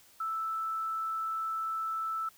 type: tone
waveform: sine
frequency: 1318.5 Hz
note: E6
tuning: in tune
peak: -31 dBFS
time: 0.2-2.29 s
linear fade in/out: 5 ms
effects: white hiss -60 dBFS RMS until 2.37 s